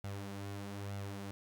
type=tone with flanger; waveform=sawtooth; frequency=100 Hz; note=G2; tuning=35 cents sharp; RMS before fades=-43 dBFS; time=0.04-1.31 s; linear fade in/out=0 ms; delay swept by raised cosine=1.4 to 7.3 ms; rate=1.1 Hz; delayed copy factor=+0.5; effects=none